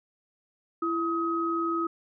sine tone pair together, 334.1 / 1265.8 Hz, E4 / D#6, +23 / +29 cents, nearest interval octave + major seventh, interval 2306 cents, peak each -28 dBFS, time 0.82-1.87 s, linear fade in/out 5 ms, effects none

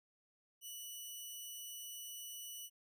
10% pulse tone, 2956 Hz, F#7, 2 cents flat, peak -38 dBFS, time 0.61-2.7 s, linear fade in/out 50 ms, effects none

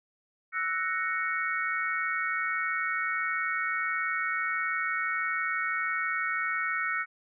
sine chord, F# dominant seventh, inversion third, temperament equal, 1318.5 / 1480 / 1864.7 / 2217 Hz, E6 / F#6 / A#6 / C#7, 0 / 0 / 0 / 0 cents, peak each -33 dBFS, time 0.52-7.06 s, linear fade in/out 50 ms, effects none

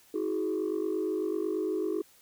sine tone cluster, 321.7 / 371.5 / 419.7 Hz, E4 / F#4 / G#4, -42 / +7 / +18 cents, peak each -31 dBFS, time 0.14-2.02 s, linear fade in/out 5 ms, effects tanh soft clip ceiling -23 dBFS + white hiss -60 dBFS RMS until 2.21 s

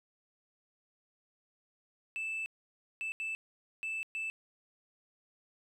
sine tone bursts at uneven times, 2637 Hz, E7, in tune, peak -32 dBFS, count 5, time 2.16-2.46 / 3.01-3.12 / 3.2-3.35 / 3.83-4.03 / 4.15-4.3 s, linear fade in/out 0 ms, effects tanh soft clip ceiling -33 dBFS + 12-bit

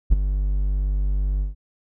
triangle tone with ADSR envelope, 49 Hz, G1, in tune, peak -6 dBFS, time 0.1-1.55 s, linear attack 26 ms, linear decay 17 ms, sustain -11 dB, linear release 140 ms, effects none

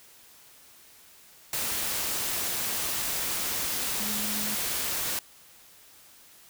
sine tone in noise, 210 Hz, G#3, 19 cents sharp, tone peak -36 dBFS, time 4-4.55 s, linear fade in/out 2 ms, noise white, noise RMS -30 dBFS, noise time 1.53-5.19 s, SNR -9 dB, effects white hiss -54 dBFS RMS until 6.49 s

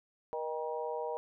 harmonic tone with a mistuned harmonic, 158.7 Hz, D#3, 35 cents sharp, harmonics 3 / 4 / 5 / 6, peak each -37 / -40 / -42 / -41 dBFS, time 0.33-1.17 s, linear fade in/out 0 ms, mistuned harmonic 4, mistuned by -48 cents, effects none

